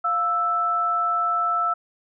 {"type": "tone pair together", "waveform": "sine", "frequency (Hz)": [699.2, 1320], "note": ["F5", "E6"], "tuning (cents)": [2, 2], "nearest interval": "major seventh", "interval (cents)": 1100, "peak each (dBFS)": [-28, -20], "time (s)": [0.04, 1.74], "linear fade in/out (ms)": 10, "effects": []}